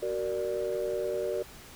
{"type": "chord", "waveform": "sine", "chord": "Gb augmented", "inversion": "none", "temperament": "equal with one note detuned", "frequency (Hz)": [375.4, 466.2, 587.3], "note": ["Gb4", "Bb4", "D5"], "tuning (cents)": [25, 0, 0], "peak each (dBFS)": -32, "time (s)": [0.02, 1.43], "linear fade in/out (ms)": 10, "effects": ["tanh soft clip ceiling -22 dBFS", "pink hiss -49 dBFS RMS until 1.75 s"]}